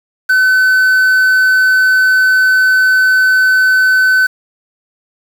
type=tone with quantisation; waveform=triangle; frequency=1516 Hz; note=F#6; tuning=42 cents sharp; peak=-5 dBFS; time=0.29-4.27 s; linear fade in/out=10 ms; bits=5; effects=none